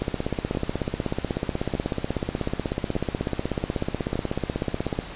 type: two click trains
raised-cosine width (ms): 2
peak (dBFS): -11 / -12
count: 82 / 4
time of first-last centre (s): 0.02-4.989 / 0.55-4.156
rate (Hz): 16.3 / 0.832
effects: pink hiss -38 dBFS RMS until 5.15 s + resampled to 8000 Hz